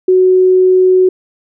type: tone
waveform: sine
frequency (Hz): 370.6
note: F#4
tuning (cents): +3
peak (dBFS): -5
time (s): 0.08-1.09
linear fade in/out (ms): 5
effects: none

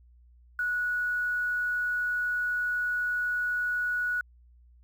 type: tone with quantisation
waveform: sine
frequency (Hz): 1466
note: F#6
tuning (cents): -16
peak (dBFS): -26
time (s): 0.59-4.21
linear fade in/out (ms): 2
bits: 9
effects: added 60 Hz sine -54 dBFS peak until 4.83 s

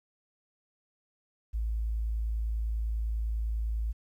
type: tone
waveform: sine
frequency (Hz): 55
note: A1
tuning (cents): 0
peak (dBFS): -28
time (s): 1.53-3.93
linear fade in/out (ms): 20
effects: 11-bit

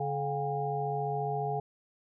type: harmonic tone with a mistuned harmonic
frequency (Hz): 142.4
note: C#3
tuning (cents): +47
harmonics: 1 / 3 / 5 / 6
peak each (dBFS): -35 / -35 / -35 / -35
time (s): 0-1.6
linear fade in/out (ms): 5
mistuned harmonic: 6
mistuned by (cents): -100
effects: none

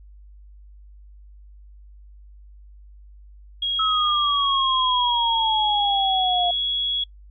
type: tone with pitch glide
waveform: sine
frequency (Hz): 3289 to 3346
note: G#7 to G#7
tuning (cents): -18 to +12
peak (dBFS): -21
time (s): 3.62-7.04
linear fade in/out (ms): 5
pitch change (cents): +30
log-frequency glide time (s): 4.98-6.19
type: exponential sweep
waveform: sine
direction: down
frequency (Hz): 1300 to 698.5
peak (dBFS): -20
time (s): 3.79-6.51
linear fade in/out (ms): 5
effects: noise-tail reverb RT60 0.1 s tail -25 dB re dry + added 50 Hz sine -43 dBFS peak until 7.3 s

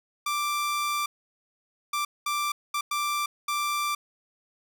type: tone bursts at uneven times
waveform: sawtooth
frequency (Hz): 1177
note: D6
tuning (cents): +3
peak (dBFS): -22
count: 6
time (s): 0.26-1.06 / 1.93-2.05 / 2.26-2.52 / 2.74-2.81 / 2.91-3.26 / 3.48-3.95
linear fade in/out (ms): 5
effects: none

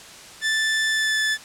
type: tone with pitch glide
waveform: sawtooth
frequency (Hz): 1760 to 1742.8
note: A6 to A6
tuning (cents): 0 to -17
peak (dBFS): -16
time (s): 0.41-1.38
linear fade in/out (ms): 50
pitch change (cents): -17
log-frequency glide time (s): 0.89-1.19
effects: white hiss -42 dBFS RMS until 1.44 s + low-pass 8000 Hz 12 dB/octave

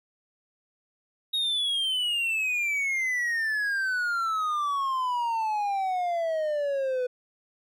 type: exponential sweep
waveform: triangle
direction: down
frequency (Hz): 3781 to 493.9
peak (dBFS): -23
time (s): 1.33-7.07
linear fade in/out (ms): 10
effects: none

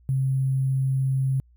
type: tone with sample-and-hold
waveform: sine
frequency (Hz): 133.2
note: C3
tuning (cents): +31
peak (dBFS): -20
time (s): 0.09-1.4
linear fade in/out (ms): 0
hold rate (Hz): 11025
effects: added 60 Hz sine -53 dBFS peak until 1.56 s

